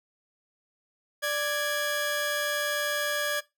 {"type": "tone pair together", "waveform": "sawtooth", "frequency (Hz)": [587.3, 1661.2], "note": ["D5", "G#6"], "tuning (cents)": [0, 0], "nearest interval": "octave + tritone", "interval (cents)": 1800, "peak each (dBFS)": [-26, -25], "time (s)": [1.22, 3.41], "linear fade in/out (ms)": 20, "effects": ["noise-tail reverb RT60 0.2 s tail -19 dB re dry"]}